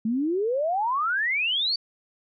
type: exponential sweep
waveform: sine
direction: up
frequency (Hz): 212.8 to 4650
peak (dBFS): -22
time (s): 0.05-1.76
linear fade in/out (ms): 5
effects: none